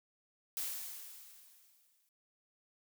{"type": "noise with exponential decay", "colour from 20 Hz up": "blue", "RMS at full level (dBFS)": -37, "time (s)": [0.57, 2.09], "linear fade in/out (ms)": 1, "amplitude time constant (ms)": 330, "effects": []}